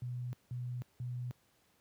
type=tone bursts; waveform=sine; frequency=123.47 Hz; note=B2; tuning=in tune; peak=-36 dBFS; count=3; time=0.02-1.31 s; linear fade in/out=0 ms; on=310 ms; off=180 ms; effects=pink hiss -71 dBFS RMS until 1.8 s + high-pass 80 Hz 12 dB/octave